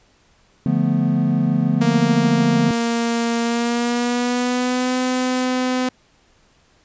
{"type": "chord", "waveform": "triangle", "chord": "B half-diminished seventh", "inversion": "first", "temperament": "equal", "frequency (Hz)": [146.83, 174.61, 220, 246.9], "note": ["D3", "F3", "A3", "B3"], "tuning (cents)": [0, 0, 0, 0], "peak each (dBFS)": -19, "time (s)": [0.66, 2.71], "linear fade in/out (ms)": 2}
{"type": "tone with pitch glide", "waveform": "sawtooth", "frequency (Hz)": [233.1, 254.2], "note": ["A#3", "C4"], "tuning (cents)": [0, -50], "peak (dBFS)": -14, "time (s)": [1.81, 5.89], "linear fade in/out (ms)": 5, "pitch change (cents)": 150, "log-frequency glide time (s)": [3.42, 4.97]}
{"type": "noise", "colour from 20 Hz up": "violet", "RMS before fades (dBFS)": -25, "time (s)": [2.72, 5.45], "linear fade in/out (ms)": 10}
{"effects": ["pink hiss -57 dBFS RMS until 6.84 s", "resampled to 16000 Hz"]}